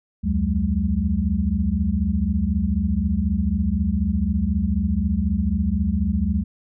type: tone cluster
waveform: sine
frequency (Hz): 69.2 / 83.7 / 187.6 / 211.6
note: C#2 / E2 / F#3 / G#3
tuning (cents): -2 / +27 / +24 / +33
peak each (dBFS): -24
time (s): 0.23-6.44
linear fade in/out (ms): 20
effects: none